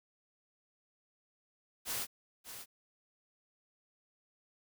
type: noise with echo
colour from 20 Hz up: white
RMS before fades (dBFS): -37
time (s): 1.85-2.07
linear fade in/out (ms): 50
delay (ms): 590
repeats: 1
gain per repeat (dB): -10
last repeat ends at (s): 2.66
effects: none